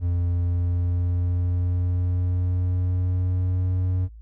triangle tone with pitch glide, 87.4 to 91.53 Hz, F2 to F#2, +2 to -18 cents, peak -18 dBFS, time 0-4.09 s, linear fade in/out 50 ms, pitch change +80 cents, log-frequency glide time 0.33-3.74 s, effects added 55 Hz sine -40 dBFS peak until 4.21 s

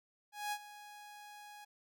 sawtooth tone with ADSR envelope, 830.6 Hz, G#5, in tune, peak -31 dBFS, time 0.32-1.65 s, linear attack 200 ms, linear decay 60 ms, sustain -16 dB, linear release 10 ms, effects none

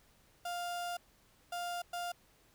35% pulse tone bursts at uneven times, 701 Hz, F5, 6 cents sharp, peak -35 dBFS, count 3, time 0.45-0.97 / 1.52-1.82 / 1.93-2.12 s, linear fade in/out 5 ms, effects pink hiss -67 dBFS RMS until 2.54 s

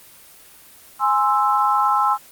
sine chord, Ab augmented, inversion none, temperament equal, 830.6 / 1046.5 / 1318.5 Hz, Ab5 / C6 / E6, 0 / 0 / 0 cents, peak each -19 dBFS, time 0.99-2.18 s, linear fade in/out 50 ms, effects white hiss -46 dBFS RMS until 2.31 s + Opus 24 kbps

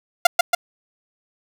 sawtooth tone with echo, 698.5 Hz, F5, in tune, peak -4 dBFS, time 0.25-0.27 s, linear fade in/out 5 ms, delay 140 ms, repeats 2, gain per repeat -3 dB, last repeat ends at 0.55 s, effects none

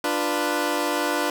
15% pulse chord, B diminished, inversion first, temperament equal with one note detuned, 296 / 349.2 / 493.9 Hz, D4 / F4 / B4, +14 / 0 / 0 cents, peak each -19 / -21 / -21 dBFS, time 0.04-1.3 s, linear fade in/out 2 ms, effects none

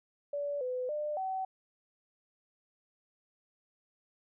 sine tone with pitch steps, 575 / 504 / 599 / 760 Hz, D5 / B4 / D5 / F#5, -37 / +35 / +34 / +46 cents, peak -32 dBFS, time 0.33-1.45 s, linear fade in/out 5 ms, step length 280 ms, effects none

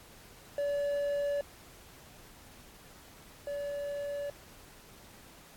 triangle tone pair in turn, 573 / 573 Hz, D5 / D5, -43 / -43 cents, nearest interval unison, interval 0 cents, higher neither, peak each -27 / -32 dBFS, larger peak first, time 0.58-1.41 / 3.47-4.3 s, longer neither, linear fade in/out 2 ms, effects pink hiss -55 dBFS RMS until 5.56 s + AAC 64 kbps

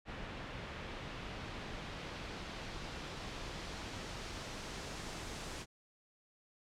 pink noise with low-pass filter sweep, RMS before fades -45 dBFS, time 0.05-5.66 s, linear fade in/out 50 ms, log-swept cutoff 2700 to 7300 Hz, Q 0.92, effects none

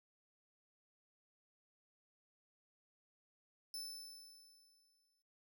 sawtooth tone with exponential decay, 5274 Hz, E8, in tune, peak -40 dBFS, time 3.74-5.22 s, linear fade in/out 1 ms, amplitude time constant 320 ms, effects noise-tail reverb RT60 0.2 s tail -18 dB re dry

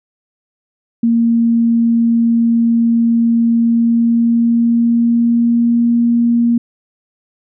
sine tone with pitch glide, 231.8 to 235.6 Hz, A#3 to A#3, -10 to +19 cents, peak -9 dBFS, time 1.03-6.58 s, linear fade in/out 5 ms, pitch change +29 cents, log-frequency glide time 3.57-5.89 s, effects none

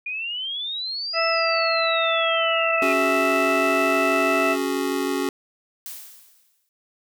sine exponential two-way sweep, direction up then down, 2421 to 5260 to 2421 Hz, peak -26 dBFS, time 0.06-2.93 s, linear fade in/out 5 ms, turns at 1.25 s
harmonic tone, 659.3 Hz, E5, in tune, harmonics 1 / 2 / 3 / 4, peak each -23 / -24 / -29 / -25 dBFS, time 1.13-4.57 s, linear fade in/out 50 ms
square chord, C# suspended fourth, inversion none, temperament just, 277.2 / 369.6 / 415.8 Hz, C#4 / F#4 / G#4, 0 / -2 / +2 cents, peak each -26 / -27 / -30 dBFS, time 2.82-5.29 s, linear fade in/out 2 ms
blue noise with exponential decay, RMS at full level -33 dBFS, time 5.86-6.69 s, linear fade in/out 0 ms, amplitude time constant 180 ms
effects none

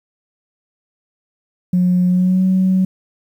sine tone with pitch glide, 180 to 187.32 Hz, F#3 to F#3, -47 to +22 cents, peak -10 dBFS, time 1.73-2.85 s, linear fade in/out 5 ms, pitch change +69 cents, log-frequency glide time 2.09-2.44 s, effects tanh soft clip ceiling -7 dBFS + 8-bit

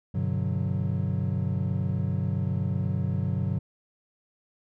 triangle chord, G major seventh, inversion none, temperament equal with one note detuned, 98 / 125.85 / 146.83 / 185 Hz, G2 / B2 / D3 / F#3, 0 / +33 / 0 / 0 cents, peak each -27 / -29 / -29 / -29 dBFS, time 0.14-3.59 s, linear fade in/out 10 ms, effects none

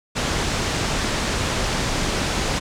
pink low-pass noise, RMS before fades -23 dBFS, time 0.15-2.6 s, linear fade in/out 20 ms, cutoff 7800 Hz, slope 24 dB/octave, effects none

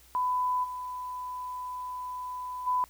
sine tone with level steps, 1000 Hz, B5, 21 cents sharp, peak -25 / -34 / -24 dBFS, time 0.15-2.84 s, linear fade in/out 0 ms, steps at 0.63 / 2.66 s, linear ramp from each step 20 ms, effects added 60 Hz sine -59 dBFS peak until 2.89 s + white hiss -58 dBFS RMS until 2.89 s

